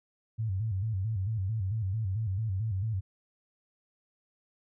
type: tone with vibrato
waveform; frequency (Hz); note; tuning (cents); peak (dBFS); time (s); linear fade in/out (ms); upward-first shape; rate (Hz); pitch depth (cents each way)
sine; 102.7; G#2; -19; -28; 0.38-3.01; 20; square; 4.5; 140
effects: none